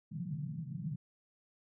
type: band-pass noise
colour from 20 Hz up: white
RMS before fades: -40 dBFS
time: 0.11-0.96 s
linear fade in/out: 10 ms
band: 130 to 180 Hz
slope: 48 dB/octave
effects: none